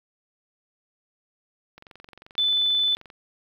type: click train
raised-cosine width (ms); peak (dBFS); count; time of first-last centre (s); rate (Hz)
0.3; -29; 31; 1.78-3.102; 22.7
type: tone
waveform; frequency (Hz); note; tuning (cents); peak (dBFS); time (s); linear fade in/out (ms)
sine; 3506; A7; -7; -19; 2.38-2.95; 0
effects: 9-bit